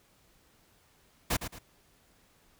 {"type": "noise with echo", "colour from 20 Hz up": "pink", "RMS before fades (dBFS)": -28, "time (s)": [1.3, 1.37], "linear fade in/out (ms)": 10, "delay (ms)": 110, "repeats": 2, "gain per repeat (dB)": -9, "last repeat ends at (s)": 1.59, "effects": ["pink hiss -65 dBFS RMS until 2.59 s"]}